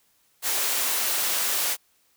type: high-pass noise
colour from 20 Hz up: white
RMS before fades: -25 dBFS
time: 0.42-1.77 s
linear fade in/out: 50 ms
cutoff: 380 Hz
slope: 12 dB/octave
effects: white hiss -65 dBFS RMS until 2.16 s